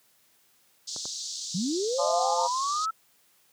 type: band-pass noise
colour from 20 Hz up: white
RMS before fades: -36 dBFS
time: 0.87-2.86 s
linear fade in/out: 10 ms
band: 3800 to 7100 Hz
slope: 48 dB/octave
type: clicks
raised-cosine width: 1 ms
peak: -27 dBFS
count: 2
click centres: 0.963 / 1.055 s
type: linear sweep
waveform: sine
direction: up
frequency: 160 to 1337 Hz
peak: -26 dBFS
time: 1.54-2.91 s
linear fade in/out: 10 ms
type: harmonic tone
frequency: 172.9 Hz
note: F3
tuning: 17 cents flat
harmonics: 3 / 4 / 5 / 6 / 7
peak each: -30 / -31 / -32 / -33 / -33 dBFS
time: 1.98-2.48 s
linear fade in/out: 20 ms
effects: white hiss -64 dBFS RMS until 3.52 s + high-pass 100 Hz 12 dB/octave